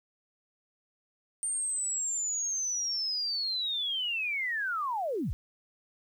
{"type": "linear sweep", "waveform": "sine", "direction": "down", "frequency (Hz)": [8870, 35.59], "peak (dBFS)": -29, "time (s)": [1.43, 5.33], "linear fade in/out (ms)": 0, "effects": ["10-bit"]}